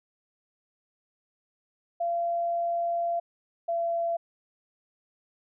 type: tone pair in turn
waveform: sine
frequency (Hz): 685 / 677.5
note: F5 / E5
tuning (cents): -34 / +47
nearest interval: unison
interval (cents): 19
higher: first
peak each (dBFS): -25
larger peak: neither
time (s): 2-3.2 / 3.68-4.17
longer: first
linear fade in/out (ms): 10
effects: none